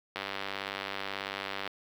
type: click train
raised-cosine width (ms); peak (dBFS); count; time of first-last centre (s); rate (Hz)
0.3; -18; 150; 0.16-1.676; 98.3
effects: high-pass 200 Hz 12 dB/octave + 8-bit